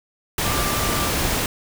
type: tone in noise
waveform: sine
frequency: 1181 Hz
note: D6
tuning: 9 cents sharp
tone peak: -28 dBFS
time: 0.45-1.1 s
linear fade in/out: 2 ms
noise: pink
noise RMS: -22 dBFS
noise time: 0.38-1.46 s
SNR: -9 dB
effects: none